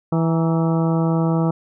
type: harmonic tone with a mistuned harmonic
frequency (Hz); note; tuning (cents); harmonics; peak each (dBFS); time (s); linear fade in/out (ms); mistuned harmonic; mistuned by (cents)
164.1; E3; -8; 1 / 2 / 3 / 4 / 5 / 6 / 7 / 8; -17 / -23 / -27 / -29 / -31 / -33 / -34 / -35; 0.12-1.51; 5; 6; -77
effects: none